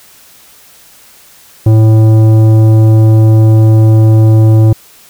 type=tone with tanh clipping; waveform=sine; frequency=110 Hz; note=A2; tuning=in tune; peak=-4 dBFS; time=1.66-4.73 s; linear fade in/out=5 ms; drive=12 dB; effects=white hiss -40 dBFS RMS until 5.09 s